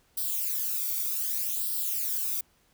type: noise with flanger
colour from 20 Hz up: violet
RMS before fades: -30 dBFS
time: 0.17-2.41 s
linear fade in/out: 5 ms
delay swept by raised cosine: 0.22 to 0.88 ms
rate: 0.65 Hz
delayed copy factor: +0.75
effects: pink hiss -66 dBFS RMS until 2.73 s